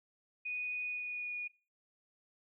sine tone with pitch glide, 2478 to 2451 Hz, D#7 to D#7, -8 to -27 cents, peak -36 dBFS, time 0.45-1.48 s, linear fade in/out 10 ms, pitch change -19 cents, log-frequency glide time 0.85-1.35 s, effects noise-tail reverb RT60 0.3 s tail -20 dB re dry

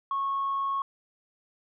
sine tone, 1098 Hz, C#6, 17 cents flat, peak -25 dBFS, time 0.11-0.82 s, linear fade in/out 2 ms, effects tanh soft clip ceiling -22 dBFS

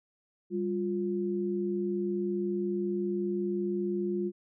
sine tone pair together, 197.8 / 352.4 Hz, G3 / F4, +16 / +16 cents, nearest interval minor seventh, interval 1000 cents, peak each -32 / -30 dBFS, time 0.5-4.32 s, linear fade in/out 50 ms, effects none

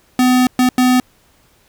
square tone bursts at uneven times, 252.1 Hz, B3, 36 cents sharp, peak -10 dBFS, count 3, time 0.19-0.47 / 0.59-0.69 / 0.78-1 s, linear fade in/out 2 ms, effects pink hiss -54 dBFS RMS until 1.68 s

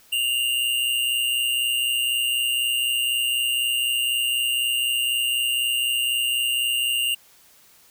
square tone pair together, 2793 / 2917 Hz, F7 / F#7, -1 / -25 cents, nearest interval minor second, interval 76 cents, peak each -22 / -29 dBFS, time 0.12-7.15 s, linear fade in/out 10 ms, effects white hiss -54 dBFS RMS until 7.9 s

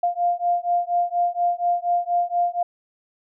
sine beating tone pair, 698.5 / 702.7 Hz, F5 / F5, 0 / +10 cents, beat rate 4.2 Hz, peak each -22 dBFS, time 0.03-2.63 s, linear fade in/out 5 ms, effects none

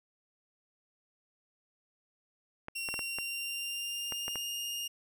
clicks, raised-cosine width 0.5 ms, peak -24 dBFS, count 8, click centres 2.684 / 2.888 / 2.941 / 2.992 / 3.186 / 4.123 / 4.281 / 4.357 s
sawtooth tone with pitch glide, 2744 to 2831 Hz, F7 to F7, -31 to +23 cents, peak -32 dBFS, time 2.75-4.88 s, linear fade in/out 10 ms, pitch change +54 cents, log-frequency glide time 2.86-4.47 s
effects none

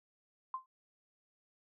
sine tone with exponential decay, 1043 Hz, C6, 6 cents flat, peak -32 dBFS, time 0.54-0.66 s, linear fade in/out 2 ms, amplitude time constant 25 ms, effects none

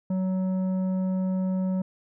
sine tone with tanh clipping, 186.9 Hz, F#3, 18 cents sharp, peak -25 dBFS, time 0.1-1.82 s, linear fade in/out 5 ms, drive 9 dB, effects none

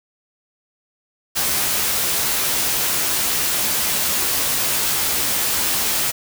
white noise with comb filter, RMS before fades -20 dBFS, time 1.35-6.12 s, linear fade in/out 20 ms, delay 14 ms, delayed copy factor +0.5, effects none

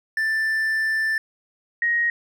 triangle / sine tone pair in turn, 1770 / 1879.4 Hz, A6 / A#6, +10 / +14 cents, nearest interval minor second, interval 104 cents, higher second, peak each -18 dBFS, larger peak neither, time 0.17-1.18 / 1.82-2.1 s, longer first, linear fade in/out 2 ms, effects none

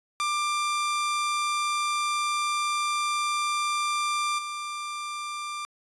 sawtooth tone with level steps, 1187 Hz, D6, 18 cents sharp, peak -21 / -28 dBFS, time 0.2-5.65 s, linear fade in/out 0 ms, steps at 4.38 s, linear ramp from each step 10 ms, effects resampled to 24000 Hz

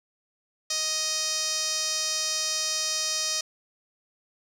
sawtooth tone with band-pass filter, 625 Hz, D#5, 8 cents sharp, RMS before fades -28 dBFS, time 0.7-3.41 s, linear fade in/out 5 ms, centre 5600 Hz, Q 3.4, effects none

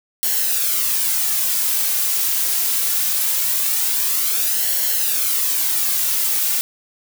blue noise with flanger, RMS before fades -19 dBFS, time 0.23-6.61 s, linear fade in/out 0 ms, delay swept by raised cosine 0.81 to 3.41 ms, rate 0.22 Hz, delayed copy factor -0.55, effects none

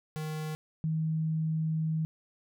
square / sine tone pair in turn, 155.2 / 158.74 Hz, D#3 / D#3, -4 / +35 cents, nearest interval unison, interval 39 cents, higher second, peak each -34 / -27 dBFS, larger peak second, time 0.16-0.55 / 0.84-2.05 s, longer second, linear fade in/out 0 ms, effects none

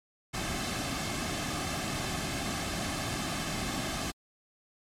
pink noise with comb filter, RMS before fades -33 dBFS, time 0.33-4.12 s, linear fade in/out 20 ms, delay 2.1 ms, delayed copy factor -0.6, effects low-pass 9000 Hz 12 dB/octave + MP3 96 kbps

